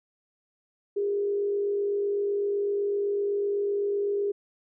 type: tone with frequency modulation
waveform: sine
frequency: 405.3 Hz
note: G#4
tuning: 42 cents flat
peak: -24 dBFS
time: 0.96-4.32 s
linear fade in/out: 10 ms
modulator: 47.9 Hz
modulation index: 0.33
effects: none